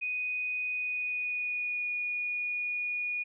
sine tone with pitch glide, 2489 to 2452 Hz, D#7 to D#7, 0 to -26 cents, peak -30 dBFS, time 0.01-3.24 s, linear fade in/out 20 ms, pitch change -26 cents, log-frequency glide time 0.71-1.9 s, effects none

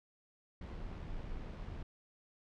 brown noise with amplitude modulation, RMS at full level -42 dBFS, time 0.61-1.83 s, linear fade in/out 5 ms, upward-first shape sine, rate 79.2 Hz, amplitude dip 30%, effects low-pass 4000 Hz 12 dB/octave

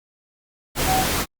sine tone in noise, 756 Hz, F#5, 37 cents sharp, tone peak -19 dBFS, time 0.85-1.05 s, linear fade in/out 50 ms, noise pink, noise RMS -22 dBFS, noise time 0.75-1.26 s, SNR 0 dB, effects Opus 48 kbps

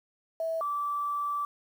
sine tone pair in turn, 652 / 1161.7 Hz, E5 / D6, -19 / -19 cents, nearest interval minor seventh, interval 1000 cents, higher second, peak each -28 dBFS, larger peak neither, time 0.4-0.61 / 0.61-1.45 s, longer second, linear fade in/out 2 ms, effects 9-bit

